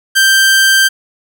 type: tone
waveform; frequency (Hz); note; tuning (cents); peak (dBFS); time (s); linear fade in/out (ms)
sawtooth; 1570; G6; +2; -3; 0.15-0.89; 20
effects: none